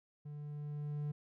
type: tone with level ramp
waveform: triangle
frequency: 147.5 Hz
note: D3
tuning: 8 cents sharp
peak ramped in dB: -42 to -33 dBFS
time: 0.25-1.12 s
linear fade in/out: 10 ms
effects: none